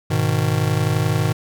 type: chord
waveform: square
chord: G# minor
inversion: none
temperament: just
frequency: 103.83 / 124.59 / 155.74 Hz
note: G#2 / B2 / D#3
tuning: 0 / +16 / +2 cents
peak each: -22 dBFS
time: 0.1-1.33 s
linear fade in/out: 10 ms
effects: none